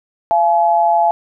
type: tone pair together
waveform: sine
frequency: 684 / 851.1 Hz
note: F5 / G#5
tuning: -36 / +42 cents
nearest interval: major third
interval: 378 cents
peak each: -13 dBFS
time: 0.31-1.11 s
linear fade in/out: 0 ms
effects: none